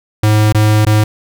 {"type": "tone with dropouts", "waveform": "square", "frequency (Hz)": 106.9, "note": "A2", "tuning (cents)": -49, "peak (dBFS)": -8, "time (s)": [0.23, 1.04], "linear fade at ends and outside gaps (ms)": 5, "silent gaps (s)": [[0.525, 0.546], [0.851, 0.866]], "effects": []}